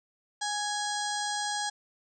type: harmonic tone with a mistuned harmonic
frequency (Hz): 826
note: G#5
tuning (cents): -10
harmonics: 1 / 2 / 4 / 5 / 6 / 7 / 8 / 9 / 10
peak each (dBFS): -33 / -36 / -39 / -40 / -41 / -41 / -42 / -43 / -43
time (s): 0.41-1.7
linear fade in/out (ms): 10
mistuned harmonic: 2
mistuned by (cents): +16
effects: none